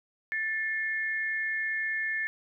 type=tone pair together; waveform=sine; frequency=1765 / 2149 Hz; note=A6 / C7; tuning=+5 / +46 cents; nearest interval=minor third; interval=341 cents; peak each=-29 / -34 dBFS; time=0.32-2.27 s; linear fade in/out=0 ms; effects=none